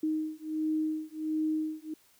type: beating tone pair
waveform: sine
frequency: 311.1 / 312.5 Hz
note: D#4 / D#4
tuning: 0 / +8 cents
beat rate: 1.4 Hz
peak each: -32 / -32 dBFS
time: 0.03-1.94 s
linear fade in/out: 5 ms
effects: white hiss -64 dBFS RMS until 2.19 s